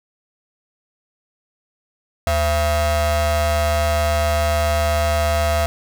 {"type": "ring-modulated tone", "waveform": "45% pulse", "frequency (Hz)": 298.2, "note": "D4", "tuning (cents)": 27, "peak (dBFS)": -13, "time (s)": [2.27, 5.66], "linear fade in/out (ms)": 0, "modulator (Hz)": 376, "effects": []}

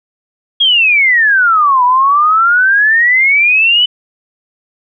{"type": "exponential two-way sweep", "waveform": "sine", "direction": "down then up", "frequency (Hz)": [3322, 973, 3017], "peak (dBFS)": -6, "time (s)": [0.6, 3.86], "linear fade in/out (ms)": 10, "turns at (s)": 1.84, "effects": []}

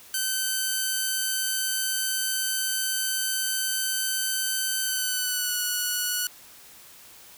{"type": "tone with pitch glide", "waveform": "5% pulse", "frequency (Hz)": [1536, 1469.2], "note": ["G6", "F#6"], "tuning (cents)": [-36, -13], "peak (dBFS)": -14, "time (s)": [0.14, 6.27], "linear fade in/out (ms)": 2, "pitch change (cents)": -77, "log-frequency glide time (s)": [4.83, 5.56], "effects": ["white hiss -49 dBFS RMS until 7.37 s"]}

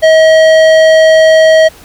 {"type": "tone with tanh clipping", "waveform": "sine", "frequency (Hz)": 637, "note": "D#5", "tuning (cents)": 41, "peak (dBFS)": -4, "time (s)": [0.02, 1.69], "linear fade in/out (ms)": 20, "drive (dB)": 15, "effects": ["pink hiss -37 dBFS RMS until 1.84 s"]}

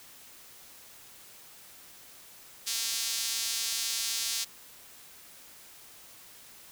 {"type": "tone with high-pass filter", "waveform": "sawtooth", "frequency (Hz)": 227.8, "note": "A#3", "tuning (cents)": -40, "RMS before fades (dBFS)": -32, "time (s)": [2.66, 4.45], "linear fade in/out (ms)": 20, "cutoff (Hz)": 4700, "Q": 1.3, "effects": ["white hiss -52 dBFS RMS until 6.71 s"]}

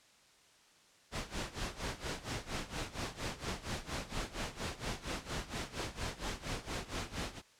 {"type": "noise with tremolo", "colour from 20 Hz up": "pink", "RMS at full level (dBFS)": -37, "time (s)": [1.11, 7.42], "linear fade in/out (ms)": 50, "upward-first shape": "sine", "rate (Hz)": 4.3, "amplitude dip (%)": 85, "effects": ["white hiss -64 dBFS RMS until 7.59 s", "low-pass 7000 Hz 12 dB/octave"]}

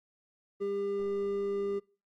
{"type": "tone pair together", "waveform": "triangle", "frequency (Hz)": [199.8, 400.2], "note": ["G3", "G4"], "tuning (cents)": [33, 36], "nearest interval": "octave", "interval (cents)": 1203, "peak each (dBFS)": [-40, -28], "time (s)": [0.6, 1.8], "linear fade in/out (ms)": 20, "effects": ["noise-tail reverb RT60 0.4 s tail -25 dB re dry", "Opus 24 kbps"]}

